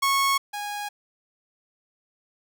sawtooth tone pair in turn, 1100 / 824.1 Hz, C#6 / G#5, -14 / -14 cents, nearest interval perfect fourth, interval 500 cents, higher first, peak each -16 / -26 dBFS, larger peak first, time 0.02-0.38 / 0.53-0.89 s, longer neither, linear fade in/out 10 ms, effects none

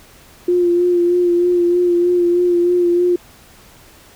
sine tone with vibrato, 351.4 Hz, F4, 11 cents sharp, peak -11 dBFS, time 0.48-3.16 s, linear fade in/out 5 ms, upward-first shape sine, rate 3.2 Hz, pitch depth 25 cents each way, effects pink hiss -45 dBFS RMS until 4.15 s

